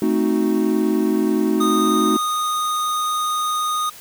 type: chord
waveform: triangle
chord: A diminished seventh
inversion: none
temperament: equal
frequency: 220 / 261.6 / 311.1 / 370 Hz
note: A3 / C4 / Eb4 / Gb4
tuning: 0 / 0 / 0 / 0 cents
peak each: -19 / -22 / -18 / -20 dBFS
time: 0.02-2.17 s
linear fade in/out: 2 ms
type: tone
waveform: square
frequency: 1236 Hz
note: D#6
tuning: 12 cents flat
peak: -20 dBFS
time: 1.6-3.9 s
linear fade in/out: 10 ms
effects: white hiss -41 dBFS RMS until 4 s